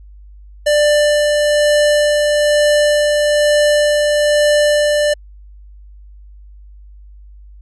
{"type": "tone with tremolo", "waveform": "square", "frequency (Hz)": 592, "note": "D5", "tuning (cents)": 14, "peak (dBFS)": -10, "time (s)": [0.66, 5.14], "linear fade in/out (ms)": 10, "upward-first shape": "sine", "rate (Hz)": 1.1, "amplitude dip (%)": 25, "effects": ["added 50 Hz sine -36 dBFS peak until 7.61 s", "resampled to 24000 Hz"]}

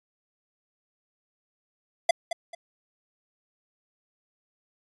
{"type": "tone with echo", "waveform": "square", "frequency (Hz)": 682, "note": "F5", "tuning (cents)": -41, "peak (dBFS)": -16, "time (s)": [2.09, 2.11], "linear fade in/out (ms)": 5, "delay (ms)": 220, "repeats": 2, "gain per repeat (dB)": -11, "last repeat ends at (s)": 2.55, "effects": ["resampled to 24000 Hz"]}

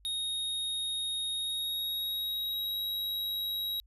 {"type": "tone with pitch glide", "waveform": "square", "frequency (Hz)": [3734, 3841], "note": ["A#7", "B7"], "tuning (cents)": [2, -49], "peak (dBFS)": -32, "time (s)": [0.05, 3.8], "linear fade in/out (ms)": 0, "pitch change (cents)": 49, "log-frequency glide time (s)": [1.32, 2.81], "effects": ["added 50 Hz sine -58 dBFS peak until 3.86 s"]}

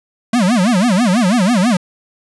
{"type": "tone with vibrato", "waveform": "square", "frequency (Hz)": 211, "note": "G#3", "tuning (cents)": 28, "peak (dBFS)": -11, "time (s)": [0.33, 1.77], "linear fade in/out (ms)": 5, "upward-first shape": "sine", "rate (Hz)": 6.1, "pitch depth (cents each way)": 300, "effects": ["resampled to 24000 Hz"]}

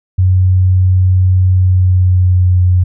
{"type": "tone with pitch glide", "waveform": "sine", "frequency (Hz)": [92.5, 90.49], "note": ["F#2", "F#2"], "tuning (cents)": [0, -38], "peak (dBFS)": -6, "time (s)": [0.18, 2.84], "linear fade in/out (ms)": 10, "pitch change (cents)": -38, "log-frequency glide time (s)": [1.53, 2.64], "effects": []}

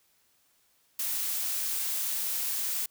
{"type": "noise", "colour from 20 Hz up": "blue", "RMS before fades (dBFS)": -31, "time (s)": [0.99, 2.86], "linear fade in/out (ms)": 5, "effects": ["white hiss -68 dBFS RMS until 2.9 s"]}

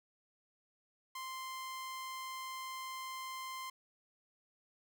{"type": "tone", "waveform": "sawtooth", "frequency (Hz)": 1045, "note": "C6", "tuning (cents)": -2, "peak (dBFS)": -38, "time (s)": [1.15, 3.7], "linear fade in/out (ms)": 5, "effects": []}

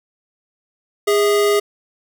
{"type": "tone pair together", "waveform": "square", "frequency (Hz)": [410.7, 648.9], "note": ["G#4", "E5"], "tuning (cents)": [-19, -27], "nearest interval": "minor sixth", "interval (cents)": 792, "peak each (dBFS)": [-14, -24], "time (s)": [1.07, 1.6], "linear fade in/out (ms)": 10, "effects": []}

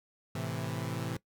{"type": "chord", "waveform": "sawtooth", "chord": "A minor", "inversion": "none", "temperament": "equal", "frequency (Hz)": [110, 130.81, 164.81], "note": ["A2", "C3", "E3"], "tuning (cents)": [0, 0, 0], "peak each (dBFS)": -34, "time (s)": [0.35, 1.17], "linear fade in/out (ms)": 5, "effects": ["noise-tail reverb RT60 0.1 s tail -20 dB re dry"]}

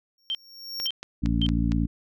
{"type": "tone with exponential growth", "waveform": "square", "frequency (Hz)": 5520, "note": "F8", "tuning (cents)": -21, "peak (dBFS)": -26, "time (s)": [0.18, 0.87], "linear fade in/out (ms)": 2, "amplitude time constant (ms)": 150}
{"type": "tone bursts", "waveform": "sine", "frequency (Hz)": 3136, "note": "G7", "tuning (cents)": 0, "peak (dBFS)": -25, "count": 3, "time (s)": [0.3, 1.464], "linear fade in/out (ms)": 0, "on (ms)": 48, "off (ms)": 510}
{"type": "click train", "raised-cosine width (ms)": 0.2, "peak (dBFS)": -18, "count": 5, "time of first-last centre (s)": [0.8, 1.72], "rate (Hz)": 4.35}
{"type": "harmonic tone", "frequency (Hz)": 56.9, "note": "A#1", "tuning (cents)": -41, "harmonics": [1, 2, 3, 4, 5], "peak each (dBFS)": [-25, -29, -28, -28, -29], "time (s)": [1.22, 1.87], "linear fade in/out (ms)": 20}
{"effects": []}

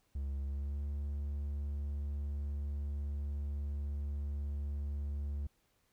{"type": "tone with pitch glide", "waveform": "triangle", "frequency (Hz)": [69.3, 71.79], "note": ["C#2", "D2"], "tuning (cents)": [0, -39], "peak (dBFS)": -33, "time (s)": [0.15, 5.47], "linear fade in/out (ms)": 5, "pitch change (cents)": 61, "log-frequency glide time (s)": [0.44, 0.83], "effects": ["pink hiss -75 dBFS RMS until 5.92 s"]}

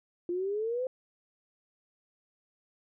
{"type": "exponential sweep", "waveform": "sine", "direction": "up", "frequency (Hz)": [343.8, 523.3], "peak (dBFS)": -29, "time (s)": [0.29, 0.87], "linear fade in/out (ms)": 2, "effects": []}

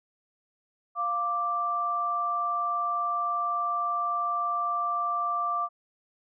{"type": "tone pair together", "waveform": "sine", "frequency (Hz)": [698.2, 1174.7], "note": ["F5", "D6"], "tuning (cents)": [-1, 0], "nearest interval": "major sixth", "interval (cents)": 901, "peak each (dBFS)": [-33, -26], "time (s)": [0.95, 5.69], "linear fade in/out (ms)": 50, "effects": []}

